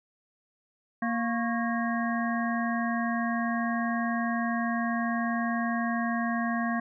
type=harmonic tone with a mistuned harmonic; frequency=233.1 Hz; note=A#3; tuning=in tune; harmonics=1 / 3 / 5 / 7 / 8; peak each=-28 / -33 / -35 / -36 / -37 dBFS; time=1.02-6.8 s; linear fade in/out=5 ms; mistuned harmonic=5; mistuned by=-98 cents; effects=none